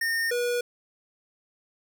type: tone pair in turn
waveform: square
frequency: 1828 / 484.2 Hz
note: A#6 / B4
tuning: -34 / -34 cents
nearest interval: octave + major seventh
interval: 2300 cents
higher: first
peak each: -25 / -25 dBFS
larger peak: neither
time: 0.01-0.31 / 0.31-0.61 s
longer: neither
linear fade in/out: 5 ms
effects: none